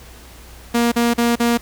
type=tone bursts; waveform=sawtooth; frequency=236.1 Hz; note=A#3; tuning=22 cents sharp; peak=-10 dBFS; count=4; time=0.74-1.577 s; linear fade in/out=10 ms; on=180 ms; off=39 ms; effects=added 60 Hz sine -41 dBFS peak until 1.61 s + pink hiss -43 dBFS RMS until 1.61 s